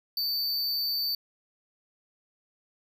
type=tone with amplitude modulation; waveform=square; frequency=4571 Hz; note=D8; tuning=48 cents flat; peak=-25 dBFS; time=0.17-1.15 s; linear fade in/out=2 ms; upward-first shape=sine; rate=294 Hz; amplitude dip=50%; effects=none